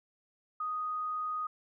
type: tone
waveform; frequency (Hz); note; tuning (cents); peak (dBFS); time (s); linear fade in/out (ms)
sine; 1244.5; D#6; 0; -32; 0.6-1.47; 5
effects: none